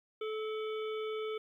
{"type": "harmonic tone with a mistuned harmonic", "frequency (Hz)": 433.7, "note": "A4", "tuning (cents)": -25, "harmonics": [1, 3, 5, 7, 8], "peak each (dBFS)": [-35, -45, -49, -52, -53], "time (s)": [0.21, 1.38], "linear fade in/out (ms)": 5, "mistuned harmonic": 5, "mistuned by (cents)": 66, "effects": ["12-bit"]}